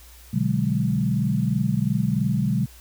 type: chord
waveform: sine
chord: G# half-diminished seventh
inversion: first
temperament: equal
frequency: 123.47 / 146.83 / 185 / 207.7 Hz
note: B2 / D3 / F#3 / G#3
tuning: 0 / 0 / 0 / 0 cents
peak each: -25 dBFS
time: 0.33-2.66 s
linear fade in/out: 10 ms
effects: added 60 Hz sine -46 dBFS peak until 2.8 s + white hiss -50 dBFS RMS until 2.8 s